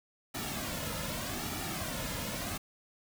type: noise with flanger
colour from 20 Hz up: pink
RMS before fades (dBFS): -37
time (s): 0.34-2.58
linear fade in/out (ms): 10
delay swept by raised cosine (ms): 1.9 to 2.64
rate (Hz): 0.83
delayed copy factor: -0.65
effects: none